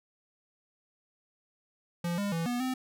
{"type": "tone with pitch steps", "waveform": "square", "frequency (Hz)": [172.4, 202.3, 166.1, 243.4, 257.5], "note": ["F3", "G#3", "E3", "B3", "C4"], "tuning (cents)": [-22, -45, 13, -25, -28], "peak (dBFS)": -30, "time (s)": [2.04, 2.74], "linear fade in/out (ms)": 5, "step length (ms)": 140, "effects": []}